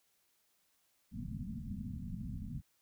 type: low-pass noise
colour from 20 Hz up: white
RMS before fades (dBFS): -42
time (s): 1.11-2.62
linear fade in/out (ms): 50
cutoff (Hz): 250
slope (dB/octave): 96
effects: white hiss -75 dBFS RMS until 2.81 s